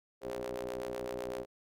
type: ring-modulated tone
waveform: sawtooth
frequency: 61.74 Hz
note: B1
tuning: in tune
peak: -30 dBFS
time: 0.21-1.46 s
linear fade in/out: 50 ms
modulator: 467 Hz
effects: none